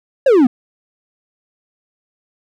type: exponential sweep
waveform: triangle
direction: down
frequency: 576 to 233.1 Hz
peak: -5 dBFS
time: 0.26-0.47 s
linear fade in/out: 5 ms
effects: none